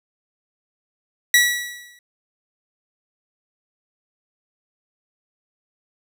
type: tone with exponential decay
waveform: sawtooth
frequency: 1938 Hz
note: B6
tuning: 33 cents flat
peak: -6 dBFS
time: 1.34-1.99 s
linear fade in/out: 2 ms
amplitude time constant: 140 ms
effects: none